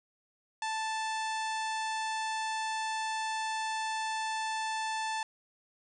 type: harmonic tone with a mistuned harmonic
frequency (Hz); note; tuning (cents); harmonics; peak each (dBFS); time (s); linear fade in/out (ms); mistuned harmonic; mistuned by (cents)
880; A5; 0; 1 / 2 / 3 / 4 / 5 / 6 / 7 / 8 / 9 / 10; -33 / -39 / -43 / -45 / -47 / -49 / -50 / -51 / -52 / -53; 0.62-5.23; 2; 9; +41
effects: none